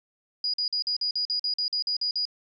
sine tone bursts, 4900 Hz, D#8, 27 cents flat, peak -24 dBFS, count 13, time 0.44-2.253 s, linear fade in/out 2 ms, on 97 ms, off 46 ms, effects none

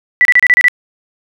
sine tone bursts, 1970 Hz, B6, 5 cents flat, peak -4 dBFS, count 7, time 0.21-0.683 s, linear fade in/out 0 ms, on 41 ms, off 31 ms, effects none

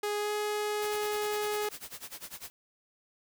sawtooth tone with pitch glide, 415.3 to 419.4 Hz, G#4 to G#4, 0 to +17 cents, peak -26 dBFS, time 0.03-1.69 s, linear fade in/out 5 ms, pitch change +17 cents, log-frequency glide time 0.18-0.32 s
white noise with tremolo, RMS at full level -41 dBFS, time 0.82-2.5 s, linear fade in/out 0 ms, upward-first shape sine, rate 10 Hz, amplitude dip 90%
effects none

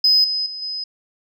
sine tone with level steps, 5040 Hz, D#8, 21 cents sharp, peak -10 / -19 / -28 / -24 dBFS, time 0.04-0.84 s, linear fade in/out 5 ms, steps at 0.24 / 0.46 / 0.62 s, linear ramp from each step 2 ms, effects tanh soft clip ceiling -7 dBFS

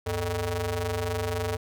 sawtooth ring-modulated tone, 172.1 Hz, F3, 25 cents flat, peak -20 dBFS, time 0.06-1.57 s, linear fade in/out 10 ms, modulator 270 Hz, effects none

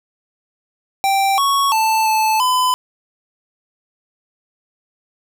square tone with pitch steps, 783 / 1110 / 882 / 873 / 1009 Hz, G5 / C#6 / A5 / A5 / B5, -2 / +2 / +4 / -14 / +37 cents, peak -14 dBFS, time 1.04-2.74 s, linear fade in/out 0 ms, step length 340 ms, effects none

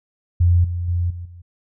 sine tone with level steps, 87.31 Hz, F2, in tune, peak -11 / -21 / -17 / -28 / -37 dBFS, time 0.4-1.42 s, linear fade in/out 10 ms, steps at 0.64 / 0.88 / 1.1 / 1.25 s, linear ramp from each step 5 ms, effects none

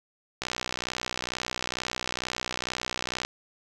click train, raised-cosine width 0.2 ms, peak -12 dBFS, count 177, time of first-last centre 0.42-3.25 s, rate 62.2 Hz, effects none

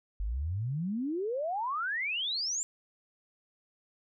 sine exponential sweep, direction up, 46.25 to 7459 Hz, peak -30 dBFS, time 0.2-2.63 s, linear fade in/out 0 ms, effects none

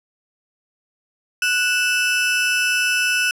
35% pulse tone pair together, 1477.2 / 2637 Hz, F#6 / E7, -3 / 0 cents, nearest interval minor seventh, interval 1003 cents, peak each -18 dBFS, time 1.42-3.31 s, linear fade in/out 2 ms, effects low-pass 12000 Hz 12 dB/octave

